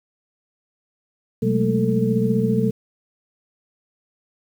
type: tone cluster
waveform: sine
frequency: 126.5 / 187.6 / 209 / 223.6 / 444 Hz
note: B2 / F#3 / G#3 / A3 / A4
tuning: +42 / +24 / +11 / +28 / +16 cents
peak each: -23 dBFS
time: 1.42-2.71 s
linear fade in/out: 10 ms
effects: 8-bit